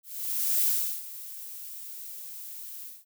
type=noise with ADSR envelope; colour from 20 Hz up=violet; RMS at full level=-24 dBFS; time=0.03-3.05 s; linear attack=610 ms; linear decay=380 ms; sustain=-17 dB; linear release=200 ms; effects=none